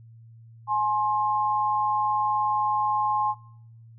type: tone pair together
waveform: sine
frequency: 842 / 1060.9 Hz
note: G#5 / C6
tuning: +24 / +24 cents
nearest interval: major third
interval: 400 cents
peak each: -24 dBFS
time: 0.67-3.35 s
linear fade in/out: 50 ms
effects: noise-tail reverb RT60 0.7 s tail -23 dB re dry + added 114 Hz sine -46 dBFS peak until 3.98 s